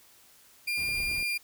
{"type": "tone", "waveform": "35% pulse", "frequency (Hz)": 2402, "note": "D7", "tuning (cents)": 38, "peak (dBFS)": -26, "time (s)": [0.67, 1.38], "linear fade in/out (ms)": 10}
{"type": "noise", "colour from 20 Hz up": "brown", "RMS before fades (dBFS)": -43, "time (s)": [0.77, 1.22], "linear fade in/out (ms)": 5}
{"type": "click train", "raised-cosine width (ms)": 2, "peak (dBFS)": -33, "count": 4, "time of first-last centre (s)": [0.89, 1.227], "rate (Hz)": 8.9}
{"effects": ["white hiss -58 dBFS RMS until 1.43 s"]}